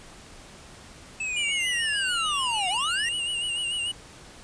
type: linear two-way sweep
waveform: square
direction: down then up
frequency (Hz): 2637 to 707 to 1952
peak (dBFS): -28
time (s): 1.2-3.09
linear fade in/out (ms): 5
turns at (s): 2.69
type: tone with vibrato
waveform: square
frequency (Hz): 2857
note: F7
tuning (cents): +39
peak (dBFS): -27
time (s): 1.36-3.92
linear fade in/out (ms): 10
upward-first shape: sine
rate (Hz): 6.8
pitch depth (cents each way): 55
effects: pink hiss -47 dBFS RMS until 4.43 s + resampled to 22050 Hz